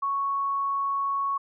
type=tone; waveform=sine; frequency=1108.7 Hz; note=C#6; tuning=in tune; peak=-24 dBFS; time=0.02-1.38 s; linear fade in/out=10 ms; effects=none